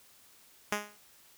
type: tone with exponential decay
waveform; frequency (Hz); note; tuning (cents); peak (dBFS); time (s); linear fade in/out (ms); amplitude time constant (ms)
5% pulse; 207.7; G#3; 0; -15; 0.72-0.98; 5; 55
effects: white hiss -60 dBFS RMS until 1.37 s